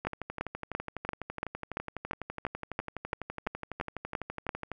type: two click trains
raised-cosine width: 0.5 ms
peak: -15 / -21 dBFS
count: 14 / 57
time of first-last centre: 0.07-4.492 / 0.05-4.717 s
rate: 2.94 / 12 Hz
effects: none